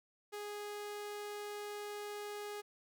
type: tone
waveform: sawtooth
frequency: 414.2 Hz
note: G#4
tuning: 5 cents flat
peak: -38 dBFS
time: 0.32-2.62 s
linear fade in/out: 20 ms
effects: none